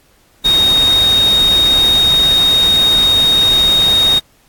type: tone in noise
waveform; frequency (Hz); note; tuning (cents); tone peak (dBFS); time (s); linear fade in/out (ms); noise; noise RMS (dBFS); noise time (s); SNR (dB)
sine; 3728; A#7; -1; -8; 0.44-4.2; 20; pink; -22; 0.44-4.2; +11
effects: pink hiss -52 dBFS RMS until 4.48 s + AAC 64 kbps